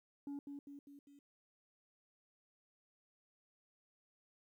sine tone with echo, 283.3 Hz, C#4, 38 cents sharp, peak -39 dBFS, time 0.27-0.39 s, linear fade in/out 2 ms, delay 200 ms, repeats 4, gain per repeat -5 dB, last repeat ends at 1.19 s, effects tanh soft clip ceiling -41 dBFS + 13-bit

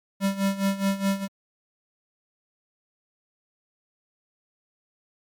square tone with tremolo, 196 Hz, G3, in tune, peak -20 dBFS, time 0.2-1.28 s, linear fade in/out 50 ms, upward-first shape sine, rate 4.8 Hz, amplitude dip 80%, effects MP3 96 kbps

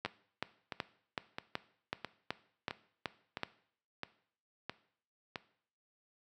two click trains, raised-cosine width 0.3 ms, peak -22 / -18 dBFS, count 9 / 10, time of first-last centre 0.06-5.358 / 0.05-3.433 s, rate 1.51 / 2.66 Hz, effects noise-tail reverb RT60 0.6 s tail -17 dB re dry + high-pass 100 Hz 12 dB/octave

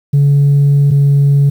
sine tone pair in turn, 142 / 141.26 Hz, C#3 / C#3, +42 / +33 cents, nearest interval unison, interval 9 cents, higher first, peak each -4 dBFS, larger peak neither, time 0.13-0.91 / 0.91-1.5 s, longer first, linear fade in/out 10 ms, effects tanh soft clip ceiling -4 dBFS + 7-bit

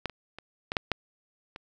clicks, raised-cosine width 0.3 ms, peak -14 / -27 / -25 / -15 / -8 / -9 / -24 dBFS, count 7, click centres 0.057 / 0.097 / 0.386 / 0.719 / 0.768 / 0.917 / 1.561 s, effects none

